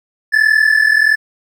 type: tone pair together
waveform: triangle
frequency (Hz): 1718.8 / 1760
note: A6 / A6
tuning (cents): -41 / 0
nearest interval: unison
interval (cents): 41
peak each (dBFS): -10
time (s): 0.32-1.16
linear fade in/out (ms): 20
effects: none